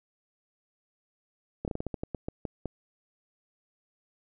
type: slowing click train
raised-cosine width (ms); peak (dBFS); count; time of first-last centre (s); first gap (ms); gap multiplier
2; -19; 12; 1.65-2.657; 28; 1.22
effects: none